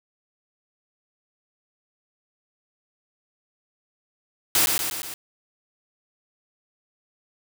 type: noise with echo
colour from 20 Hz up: white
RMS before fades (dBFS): -19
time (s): 4.55-4.66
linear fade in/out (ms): 2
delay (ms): 120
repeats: 4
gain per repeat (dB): -4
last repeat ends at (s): 5.14
effects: none